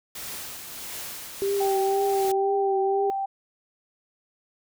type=noise with tremolo; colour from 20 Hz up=white; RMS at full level=-35 dBFS; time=0.15-2.32 s; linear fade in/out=5 ms; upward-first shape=triangle; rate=1.5 Hz; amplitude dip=45%
type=tone with vibrato; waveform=sine; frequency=392 Hz; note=G4; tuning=in tune; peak=-22 dBFS; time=1.42-3.1 s; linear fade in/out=0 ms; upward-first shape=triangle; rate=2 Hz; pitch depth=44 cents each way
type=tone; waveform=sine; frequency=782 Hz; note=G5; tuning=4 cents flat; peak=-25 dBFS; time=1.6-3.26 s; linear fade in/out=10 ms
effects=none